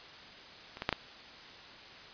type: clicks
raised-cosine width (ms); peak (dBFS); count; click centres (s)
0.3; -27 / -19 / -11 / -13; 4; 0.771 / 0.821 / 0.891 / 0.927
effects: white hiss -50 dBFS RMS until 2.13 s + resampled to 11025 Hz